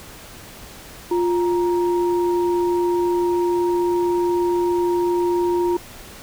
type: tone pair together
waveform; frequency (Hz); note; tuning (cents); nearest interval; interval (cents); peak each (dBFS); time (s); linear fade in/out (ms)
sine; 351 / 937; F4 / A#5; +9 / +9; octave + perfect fourth; 1700; -17 / -25; 1.11-5.77; 5
effects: pink hiss -40 dBFS RMS until 6.22 s